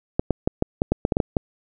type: clicks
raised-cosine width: 2 ms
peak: -5 dBFS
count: 11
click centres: 0.195 / 0.307 / 0.475 / 0.624 / 0.819 / 0.92 / 1.051 / 1.122 / 1.169 / 1.202 / 1.368 s
effects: none